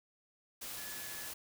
sine tone in noise, 1709 Hz, G#6, 49 cents sharp, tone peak -51 dBFS, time 0.77-1.29 s, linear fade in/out 10 ms, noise white, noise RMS -44 dBFS, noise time 0.61-1.34 s, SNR -10 dB, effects none

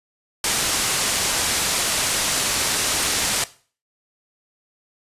white low-pass noise, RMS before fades -22 dBFS, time 0.44-3.44 s, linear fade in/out 2 ms, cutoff 9900 Hz, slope 24 dB/octave, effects noise-tail reverb RT60 0.4 s tail -17 dB re dry + resampled to 32000 Hz

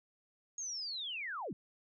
sine linear sweep, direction down, 6645 to 130.81 Hz, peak -38 dBFS, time 0.58-1.53 s, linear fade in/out 2 ms, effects none

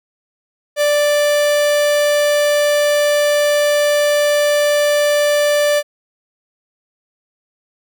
45% pulse tone, 587.3 Hz, D5, in tune, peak -12 dBFS, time 0.76-5.83 s, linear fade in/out 50 ms, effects none

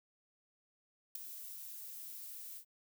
violet noise with ADSR envelope, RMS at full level -37 dBFS, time 1.15-2.65 s, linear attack 6 ms, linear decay 5 ms, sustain -11 dB, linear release 84 ms, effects none

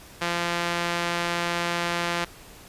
sawtooth tone with band-pass filter, 172.2 Hz, F3, 24 cents flat, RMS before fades -27 dBFS, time 0.21-2.25 s, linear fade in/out 10 ms, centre 2200 Hz, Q 0.58, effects pink hiss -47 dBFS RMS until 2.68 s + resampled to 32000 Hz

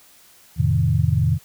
sine chord, F dominant seventh, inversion none, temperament equal, 87.31 / 110 / 130.81 / 155.56 Hz, F2 / A2 / C3 / Eb3, 0 / 0 / 0 / 0 cents, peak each -21 dBFS, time 0.56-1.39 s, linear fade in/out 50 ms, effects white hiss -51 dBFS RMS until 1.44 s

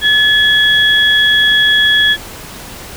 sine tone pair together, 1717 / 3338 Hz, A6 / G#7, -43 / +8 cents, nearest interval octave, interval 1151 cents, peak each -10 dBFS, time 0.01-2.17 s, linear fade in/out 50 ms, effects pink hiss -30 dBFS RMS until 2.96 s

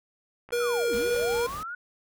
click train, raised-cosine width 0.5 ms, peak -32 dBFS, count 46, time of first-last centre 0.49-1.228 s, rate 61 Hz
square tone with vibrato, 476.4 Hz, A#4, 38 cents sharp, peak -25 dBFS, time 0.52-1.47 s, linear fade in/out 10 ms, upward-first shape sine, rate 2.1 Hz, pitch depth 15 cents each way
sine linear two-way sweep, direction down then up, 1489 to 194 to 1489 Hz, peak -33 dBFS, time 0.57-1.75 s, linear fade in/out 5 ms, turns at 0.95 s
pink noise with tremolo, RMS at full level -40 dBFS, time 0.93-1.63 s, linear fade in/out 0 ms, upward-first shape triangle, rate 5.3 Hz, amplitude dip 40%
effects none

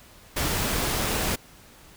pink noise, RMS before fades -26 dBFS, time 0.36-1.36 s, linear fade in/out 10 ms, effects pink hiss -51 dBFS RMS until 1.96 s

